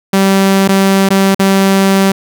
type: tone with dropouts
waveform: sawtooth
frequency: 194.1 Hz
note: G3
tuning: 17 cents flat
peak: -3 dBFS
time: 0.13-2.12 s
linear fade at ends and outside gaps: 5 ms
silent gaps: 0.678-0.688 / 1.09-1.104 / 1.347-1.394 s
effects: none